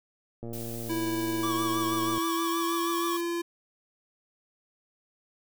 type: click train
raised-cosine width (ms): 2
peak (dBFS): -26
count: 204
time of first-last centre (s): 0.43-2.18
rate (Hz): 116
type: noise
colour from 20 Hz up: blue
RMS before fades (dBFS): -42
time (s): 0.53-3.21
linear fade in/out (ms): 2
type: tone with pitch glide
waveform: square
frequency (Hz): 329 to 342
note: E4 to F4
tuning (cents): -3 to -36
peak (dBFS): -29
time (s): 0.89-3.42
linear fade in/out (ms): 10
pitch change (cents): +67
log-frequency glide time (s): 2.07-3.24
type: tone with vibrato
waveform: square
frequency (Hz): 1131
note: C#6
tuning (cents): +34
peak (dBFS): -31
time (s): 1.43-3.17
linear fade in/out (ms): 5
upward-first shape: triangle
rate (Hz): 6.3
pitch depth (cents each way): 69
effects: none